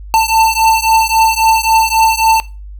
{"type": "beating tone pair", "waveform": "square", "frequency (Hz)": [890, 893.7], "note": ["A5", "A5"], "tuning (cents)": [20, 27], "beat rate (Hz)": 3.7, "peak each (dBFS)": -12, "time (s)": [0.14, 2.4], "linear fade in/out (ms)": 0, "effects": ["noise-tail reverb RT60 0.3 s tail -19 dB re dry", "added 50 Hz sine -27 dBFS peak until 2.79 s"]}